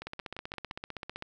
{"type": "two click trains", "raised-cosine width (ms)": 0.3, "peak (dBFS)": [-24, -22], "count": [5, 19], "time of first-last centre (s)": [[0.02, 0.712], [0.07, 1.224]], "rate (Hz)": [5.78, 15.6], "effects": []}